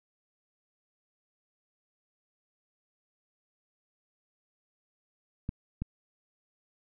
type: clicks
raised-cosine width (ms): 5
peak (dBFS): -20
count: 2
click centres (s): 5.491 / 5.82
effects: none